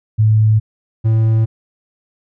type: tone pair in turn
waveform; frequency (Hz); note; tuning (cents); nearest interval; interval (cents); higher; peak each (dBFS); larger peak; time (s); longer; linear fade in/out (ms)
sine / triangle; 108.6 / 111.33; A2 / A2; -22 / +21; unison; 43; second; -8; neither; 0.18-0.6 / 1.04-1.46; neither; 20
effects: none